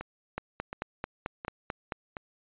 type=two click trains; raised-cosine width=0.5 ms; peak=-17 / -22 dBFS; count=8 / 4; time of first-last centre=0.38-1.922 / 0.01-2.168 s; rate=4.54 / 1.39 Hz; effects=resampled to 8000 Hz